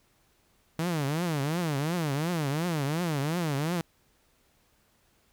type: tone with vibrato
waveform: sawtooth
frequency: 156.2 Hz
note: D#3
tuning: 7 cents sharp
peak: -23 dBFS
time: 0.79-3.81 s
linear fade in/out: 0 ms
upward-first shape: triangle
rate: 2.8 Hz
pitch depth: 270 cents each way
effects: pink hiss -67 dBFS RMS until 5.32 s